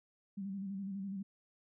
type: tone with vibrato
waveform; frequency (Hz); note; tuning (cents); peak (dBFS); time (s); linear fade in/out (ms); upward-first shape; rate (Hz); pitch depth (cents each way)
sine; 195.6; G3; -4; -38; 0.37-1.23; 10; square; 12; 44
effects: none